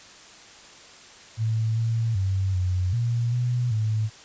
sine tone with pitch steps, 111.3 / 113.9 / 95.9 / 91.4 / 118.1 / 122.4 / 108.9 Hz, A2 / A#2 / G2 / F#2 / A#2 / B2 / A2, +20 / -40 / -37 / -21 / +23 / -15 / -17 cents, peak -21 dBFS, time 1.37-4.1 s, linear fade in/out 50 ms, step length 390 ms, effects white hiss -47 dBFS RMS until 4.24 s + resampled to 16000 Hz

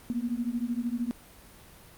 sine beating tone pair, 232.3 / 245.3 Hz, A#3 / B3, -6 / -12 cents, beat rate 13 Hz, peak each -31 dBFS, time 0.1-1.11 s, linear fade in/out 0 ms, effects pink hiss -52 dBFS RMS until 1.97 s + Opus 32 kbps

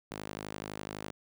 sawtooth tone with high-pass filter, 51.91 Hz, G#1, in tune, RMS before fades -42 dBFS, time 0.11-1.11 s, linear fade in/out 0 ms, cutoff 200 Hz, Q 0.62, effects none

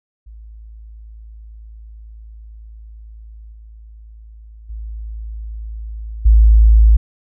sine tone with level steps, 54.5 Hz, A1, 16 cents flat, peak -34 / -36 / -25 / -5 dBFS, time 0.26-6.97 s, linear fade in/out 10 ms, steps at 3.52 / 4.69 / 6.25 s, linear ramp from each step 10 ms, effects none

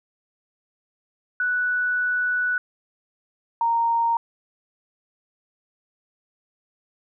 sine tone pair in turn, 1480 / 927.5 Hz, F#6 / A#5, 0 / -9 cents, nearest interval minor sixth, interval 809 cents, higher first, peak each -20 / -18 dBFS, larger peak second, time 1.4-2.58 / 3.61-4.17 s, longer first, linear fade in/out 2 ms, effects none

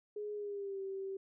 sine tone with pitch glide, 417.5 to 387.3 Hz, G#4 to G4, +9 to -21 cents, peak -38 dBFS, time 0.16-1.17 s, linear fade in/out 5 ms, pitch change -130 cents, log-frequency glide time 0.34-0.81 s, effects none

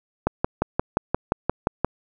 click train, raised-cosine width 1 ms, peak -5 dBFS, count 10, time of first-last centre 0.27-1.846 s, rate 5.71 Hz, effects none

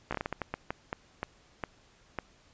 slowing click train, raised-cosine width 0.5 ms, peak -17 dBFS, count 14, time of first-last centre 0.11-2.187 s, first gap 15 ms, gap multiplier 1.35, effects pink hiss -62 dBFS RMS until 2.53 s + resampled to 16000 Hz

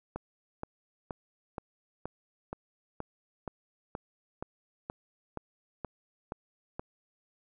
click train, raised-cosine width 1 ms, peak -22 dBFS, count 15, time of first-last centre 0.16-6.795 s, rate 2.11 Hz, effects none

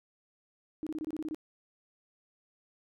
sine tone bursts, 311.1 Hz, D#4, in tune, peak -33 dBFS, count 9, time 0.83-1.346 s, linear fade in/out 0 ms, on 36 ms, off 24 ms, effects none

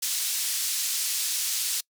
pink band-pass noise, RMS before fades -28 dBFS, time 0.02-1.81 s, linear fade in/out 10 ms, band 4800 to 14000 Hz, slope 12 dB/octave, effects noise-tail reverb RT60 0.1 s tail -25 dB re dry

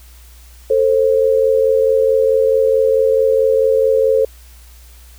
sine tone pair together, 445.4 / 530 Hz, A4 / C5, +21 / +22 cents, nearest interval minor third, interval 301 cents, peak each -13 dBFS, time 0.7-4.25 s, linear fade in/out 5 ms, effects added 60 Hz sine -39 dBFS peak until 5.18 s + white hiss -47 dBFS RMS until 5.18 s

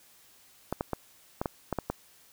clicks, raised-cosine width 1 ms, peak -15 dBFS, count 8, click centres 0.726 / 0.809 / 0.933 / 1.415 / 1.458 / 1.727 / 1.787 / 1.9 s, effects white hiss -59 dBFS RMS until 2.32 s

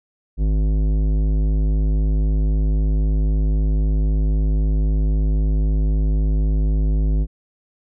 sine tone with tanh clipping, 51.91 Hz, G#1, in tune, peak -17 dBFS, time 0.37-7.27 s, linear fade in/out 50 ms, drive 14 dB, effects none

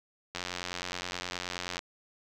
click train, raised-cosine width 0.2 ms, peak -17 dBFS, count 130, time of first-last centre 0.35-1.791 s, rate 89.5 Hz, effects none

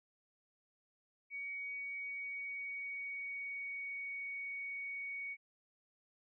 sine tone with pitch glide, 2249 to 2236 Hz, C#7 to C#7, +24 to +14 cents, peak -40 dBFS, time 1.3-5.37 s, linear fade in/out 50 ms, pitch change -10 cents, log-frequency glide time 1.84-4.22 s, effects none

